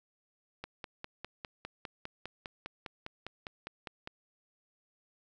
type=click train; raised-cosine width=0.3 ms; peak=-24 dBFS; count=18; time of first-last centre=0.64-4.074 s; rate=4.95 Hz; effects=none